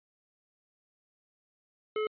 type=tone; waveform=square; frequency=429.5 Hz; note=A4; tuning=42 cents flat; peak=-29 dBFS; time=1.96-2.07 s; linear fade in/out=2 ms; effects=resampled to 8000 Hz